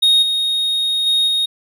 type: tone with level steps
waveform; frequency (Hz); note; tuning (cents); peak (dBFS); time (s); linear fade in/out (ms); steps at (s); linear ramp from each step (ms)
triangle; 3729; A#7; 0; -8 / -14 / -11 / -13; 0.02-1.46; 10; 0.22 / 1.06 / 1.27; 10
effects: none